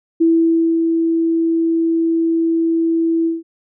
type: tone with ADSR envelope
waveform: sine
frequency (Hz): 329.6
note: E4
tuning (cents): 0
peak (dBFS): -9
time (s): 0.2-3.43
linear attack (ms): 15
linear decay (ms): 570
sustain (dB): -4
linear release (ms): 170
effects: none